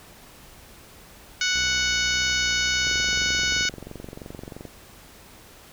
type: harmonic tone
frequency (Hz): 740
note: F#5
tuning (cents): 0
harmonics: 2 / 3 / 4 / 5 / 6 / 7 / 8 / 9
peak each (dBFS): -26 / -28 / -29 / -30 / -31 / -31 / -32 / -33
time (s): 1.41-3.69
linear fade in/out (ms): 2
type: tone with vibrato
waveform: sawtooth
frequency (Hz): 61.74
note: B1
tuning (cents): 0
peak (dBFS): -32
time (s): 1.55-3.63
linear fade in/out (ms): 0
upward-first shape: triangle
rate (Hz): 1.8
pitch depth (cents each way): 82
type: click train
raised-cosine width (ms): 2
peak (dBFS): -23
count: 42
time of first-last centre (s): 2.87-4.653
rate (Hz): 23
effects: pink hiss -48 dBFS RMS until 5.72 s